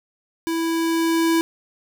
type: tone with level ramp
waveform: square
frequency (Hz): 329.6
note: E4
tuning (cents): 0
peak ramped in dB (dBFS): -22 to -16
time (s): 0.47-1.41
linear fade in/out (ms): 0
effects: none